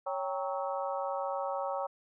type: harmonic tone with a mistuned harmonic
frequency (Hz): 185.6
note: F#3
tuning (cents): +6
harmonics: 3 / 4 / 5 / 6 / 7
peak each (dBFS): -35 / -37 / -39 / -41 / -42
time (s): 0.06-1.87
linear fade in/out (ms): 10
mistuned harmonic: 4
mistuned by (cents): +95
effects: none